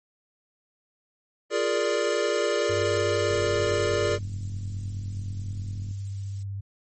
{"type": "chord", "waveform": "square", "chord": "Bb dominant seventh", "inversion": "second", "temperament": "equal", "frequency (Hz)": [349.2, 415.3, 466.2, 587.3], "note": ["F4", "Ab4", "Bb4", "D5"], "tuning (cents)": [0, 0, 0, 0], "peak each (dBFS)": [-32, -28, -29, -28], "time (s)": [1.5, 4.19], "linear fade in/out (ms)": 50}
{"type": "noise", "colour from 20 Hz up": "violet", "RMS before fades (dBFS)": -45, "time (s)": [2.53, 6.43], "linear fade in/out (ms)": 5}
{"type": "tone with vibrato", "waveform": "sine", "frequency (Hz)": 98.8, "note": "G2", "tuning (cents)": 14, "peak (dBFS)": -30, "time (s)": [2.69, 6.61], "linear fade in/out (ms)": 10, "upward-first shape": "square", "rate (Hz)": 16, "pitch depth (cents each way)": 14}
{"type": "click train", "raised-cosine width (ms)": 5, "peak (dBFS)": -29, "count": 117, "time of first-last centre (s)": [3.31, 5.911], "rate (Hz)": 44.6}
{"effects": ["MP3 32 kbps"]}